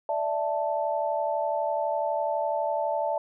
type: chord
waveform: sine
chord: D suspended second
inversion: none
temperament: equal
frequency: 587.3 / 659.3 / 880 Hz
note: D5 / E5 / A5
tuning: 0 / 0 / 0 cents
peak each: -29 dBFS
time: 0.09-3.18 s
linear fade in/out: 2 ms
effects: none